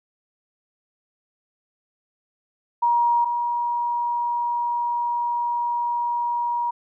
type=tone pair in turn; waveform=sine; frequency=949 / 953.9 Hz; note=A#5 / A#5; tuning=+31 / +40 cents; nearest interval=unison; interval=9 cents; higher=second; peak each=-16 / -21 dBFS; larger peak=first; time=2.82-3.25 / 3.25-6.71 s; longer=second; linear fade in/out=10 ms; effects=none